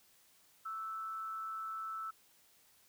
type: tone with amplitude modulation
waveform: sine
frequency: 1318.5 Hz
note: E6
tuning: in tune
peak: -37 dBFS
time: 0.65-2.11 s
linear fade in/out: 10 ms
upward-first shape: sine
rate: 192 Hz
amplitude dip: 40%
effects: white hiss -67 dBFS RMS until 2.88 s